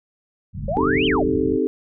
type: low-pass noise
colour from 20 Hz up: white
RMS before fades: -29 dBFS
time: 0.53-1.59 s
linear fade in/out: 50 ms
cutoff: 200 Hz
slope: 48 dB/octave
type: exponential two-way sweep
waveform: sine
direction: up then down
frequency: 529 to 3241 to 529 Hz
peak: -21 dBFS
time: 0.68-1.23 s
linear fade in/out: 5 ms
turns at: 1.06 s
type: chord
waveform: sine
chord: A half-diminished seventh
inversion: first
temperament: equal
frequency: 261.6 / 311.1 / 392 / 440 Hz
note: C4 / Eb4 / G4 / A4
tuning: 0 / 0 / 0 / 0 cents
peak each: -23 dBFS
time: 0.77-1.67 s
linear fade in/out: 0 ms
effects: none